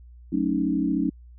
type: chord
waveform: sine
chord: D# half-diminished seventh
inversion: first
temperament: equal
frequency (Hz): 185 / 220 / 277.2 / 311.1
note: F#3 / A3 / C#4 / D#4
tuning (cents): 0 / 0 / 0 / 0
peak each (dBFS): -28 / -29 / -25 / -26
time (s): 0.32-1.1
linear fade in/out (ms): 10
effects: added 60 Hz sine -44 dBFS peak until 1.38 s